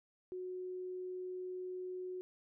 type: tone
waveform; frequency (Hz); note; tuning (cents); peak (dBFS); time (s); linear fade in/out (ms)
sine; 366.8; F#4; -15; -40; 0.32-2.21; 0
effects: none